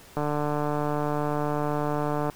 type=click train; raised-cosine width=1 ms; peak=-14 dBFS; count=316; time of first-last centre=0.17-2.298 s; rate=148 Hz; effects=pink hiss -50 dBFS RMS until 2.35 s